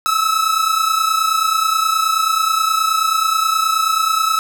45% pulse tone pair together, 1289.1 / 1318.5 Hz, E6 / E6, -39 / 0 cents, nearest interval unison, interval 39 cents, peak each -16 / -18 dBFS, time 0.06-4.39 s, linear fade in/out 0 ms, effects none

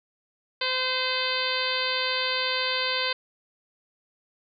harmonic tone, 514 Hz, C5, 31 cents flat, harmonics 1 / 2 / 3 / 4 / 5 / 6 / 7 / 8 / 9, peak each -33 / -33 / -33 / -33 / -33 / -33 / -33 / -33 / -33 dBFS, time 0.61-3.13 s, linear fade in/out 5 ms, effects none

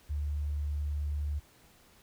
sine tone, 73.42 Hz, D2, in tune, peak -30 dBFS, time 0.09-1.4 s, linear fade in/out 20 ms, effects pink hiss -61 dBFS RMS until 2.02 s

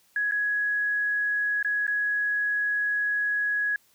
sine tone with dropouts, 1672 Hz, G#6, 11 cents sharp, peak -23 dBFS, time 0.16-3.76 s, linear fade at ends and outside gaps 2 ms, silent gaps 0.312-0.32 / 1.628-1.647 / 1.868-1.878 s, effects white hiss -63 dBFS RMS until 3.94 s

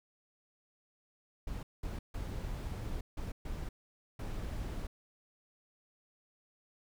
brown noise bursts at uneven times, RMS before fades -39 dBFS, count 6, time 1.47-1.63 / 1.83-1.99 / 2.14-3.01 / 3.17-3.32 / 3.45-3.69 / 4.19-4.87 s, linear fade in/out 5 ms, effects none

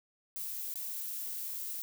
violet noise with dropouts, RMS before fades -39 dBFS, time 0.36-1.82 s, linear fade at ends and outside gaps 0 ms, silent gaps 0.74-0.757 s, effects none

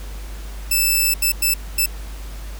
5% pulse tone bursts at uneven times, 2637 Hz, E7, in tune, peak -6 dBFS, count 4, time 0.71-1.14 / 1.22-1.32 / 1.42-1.54 / 1.78-1.86 s, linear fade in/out 5 ms, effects added 50 Hz sine -29 dBFS peak until 2.59 s + pink hiss -41 dBFS RMS until 2.59 s

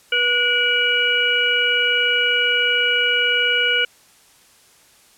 harmonic tone with a mistuned harmonic, 486.2 Hz, B4, 27 cents flat, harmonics 1 / 3 / 5 / 6, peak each -26 / -20 / -21 / -19 dBFS, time 0.12-3.85 s, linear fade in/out 5 ms, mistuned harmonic 5, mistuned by -81 cents, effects white hiss -52 dBFS RMS until 5.17 s + low-pass 11000 Hz 12 dB/octave

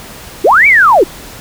sine linear two-way sweep, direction up then down, 299.2 to 2349 to 299.2 Hz, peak -3 dBFS, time 0.44-1.04 s, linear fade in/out 10 ms, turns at 0.67 s, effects pink hiss -31 dBFS RMS until 1.4 s

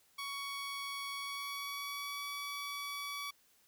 15% pulse tone with pitch glide, 1119 to 1139.9 Hz, C#6 to C#6, +16 to +48 cents, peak -33 dBFS, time 0.18-3.31 s, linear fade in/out 10 ms, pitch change +32 cents, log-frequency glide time 1.13-2.24 s, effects white hiss -69 dBFS RMS until 3.67 s

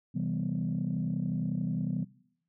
sine chord, C major seventh, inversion none, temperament equal, 130.81 / 164.81 / 196 / 246.9 Hz, C3 / E3 / G3 / B3, 0 / 0 / 0 / 0 cents, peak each -35 / -32 / -34 / -35 dBFS, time 0.14-2.05 s, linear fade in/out 20 ms, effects noise-tail reverb RT60 0.7 s tail -21 dB re dry + tanh soft clip ceiling -22 dBFS

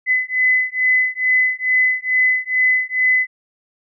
sine beating tone pair, 2016 / 2018.3 Hz, B6 / B6, +35 / +37 cents, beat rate 2.3 Hz, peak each -17 dBFS, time 0.06-3.27 s, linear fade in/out 50 ms, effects none

